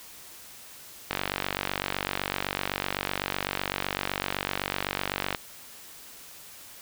click train, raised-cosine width 0.3 ms, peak -10 dBFS, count 204, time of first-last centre 1.11-5.348 s, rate 47.9 Hz, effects white hiss -47 dBFS RMS until 6.81 s

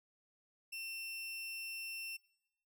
sawtooth tone, 2700 Hz, E7, 41 cents sharp, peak -39 dBFS, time 0.72-2.17 s, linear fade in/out 10 ms, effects noise-tail reverb RT60 0.8 s tail -22 dB re dry

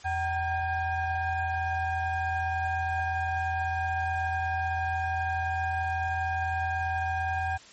sine tone with frequency modulation, 764 Hz, G5, 45 cents flat, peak -26 dBFS, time 0.04-7.58 s, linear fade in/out 20 ms, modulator 848 Hz, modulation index 1.1, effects white hiss -51 dBFS RMS until 7.72 s + MP3 32 kbps

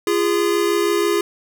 square tone pair together, 343.8 / 410 Hz, F4 / G#4, -27 / -22 cents, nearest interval minor third, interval 305 cents, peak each -20 / -19 dBFS, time 0.07-1.21 s, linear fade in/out 2 ms, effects none

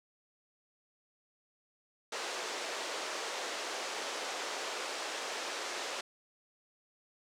pink band-pass noise, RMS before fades -39 dBFS, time 2.12-6.01 s, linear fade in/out 5 ms, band 400 to 7400 Hz, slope 24 dB/octave, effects none

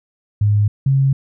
sine tone pair in turn, 103.83 / 135.91 Hz, G#2 / C#3, 0 / -34 cents, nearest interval perfect fourth, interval 466 cents, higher second, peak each -11 dBFS, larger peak neither, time 0.41-0.68 / 0.86-1.13 s, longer neither, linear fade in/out 5 ms, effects none

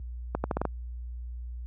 accelerating click train, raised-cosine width 1 ms, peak -13 dBFS, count 6, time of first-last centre 0.35-0.653 s, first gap 90 ms, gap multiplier 0.8, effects added 60 Hz sine -29 dBFS peak until 1.66 s + high-pass 80 Hz 12 dB/octave

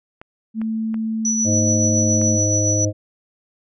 clicks, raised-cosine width 0.5 ms, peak -22 dBFS, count 4, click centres 0.215 / 0.616 / 0.943 / 2.215 s
sine tone with pitch glide, 221.6 to 218.8 Hz, A3 to A3, +13 to -9 cents, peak -20 dBFS, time 0.54-2.4 s, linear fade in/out 50 ms, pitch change -22 cents, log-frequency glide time 1.84-2.27 s
sine tone with tremolo, 5920 Hz, F#8, in tune, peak -17 dBFS, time 1.25-2.85 s, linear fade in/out 2 ms, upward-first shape sine, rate 7.1 Hz, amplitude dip 40%
harmonic tone, 103.83 Hz, G#2, in tune, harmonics 1 / 3 / 5 / 6, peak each -19 / -24 / -26 / -27 dBFS, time 1.44-2.93 s, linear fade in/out 50 ms
effects none

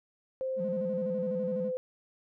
sine tone with pitch glide, 523.3 to 510.2 Hz, C5 to C5, 0 to -44 cents, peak -30 dBFS, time 0.41-1.77 s, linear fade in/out 0 ms, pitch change -44 cents, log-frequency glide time 0.58-1.28 s
triangle tone with vibrato, 193.6 Hz, G3, 21 cents flat, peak -32 dBFS, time 0.56-1.72 s, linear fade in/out 50 ms, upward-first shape square, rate 12 Hz, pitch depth 140 cents each way
effects none

